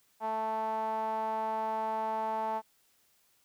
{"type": "tone with band-pass filter", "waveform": "sawtooth", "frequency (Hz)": 220, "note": "A3", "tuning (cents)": 0, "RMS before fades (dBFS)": -33, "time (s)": [0.2, 2.62], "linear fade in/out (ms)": 50, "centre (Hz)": 830, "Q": 7.3, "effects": ["white hiss -69 dBFS RMS until 3.44 s"]}